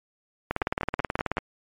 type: two click trains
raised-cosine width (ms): 0.5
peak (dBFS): -12 / -10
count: 5 / 17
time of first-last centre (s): 0.62-1.382 / 0.51-1.37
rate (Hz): 5.25 / 18.6
effects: MP3 64 kbps